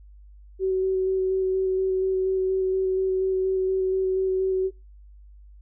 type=tone with vibrato; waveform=sine; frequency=377.6 Hz; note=F#4; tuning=35 cents sharp; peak=-20 dBFS; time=0.59-4.71 s; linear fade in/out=50 ms; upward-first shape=square; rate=4.2 Hz; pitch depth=10 cents each way; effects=noise-tail reverb RT60 0.2 s tail -19 dB re dry + added 50 Hz sine -45 dBFS peak until 5.61 s